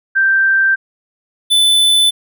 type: tone pair in turn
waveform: sine / square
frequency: 1568 / 3506 Hz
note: G6 / A7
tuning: 0 / -7 cents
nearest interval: octave + major second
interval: 1393 cents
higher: second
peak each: -9 dBFS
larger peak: neither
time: 0.15-0.76 / 1.5-2.11 s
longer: neither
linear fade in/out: 20 ms
effects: none